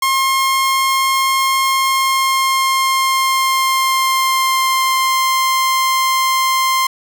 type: tone with pitch glide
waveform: sawtooth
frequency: 1069 to 1050 Hz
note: C6 to C6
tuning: +37 to +6 cents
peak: -9 dBFS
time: 0.02-6.87 s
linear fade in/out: 5 ms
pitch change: -31 cents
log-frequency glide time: 1.74-5.15 s
effects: none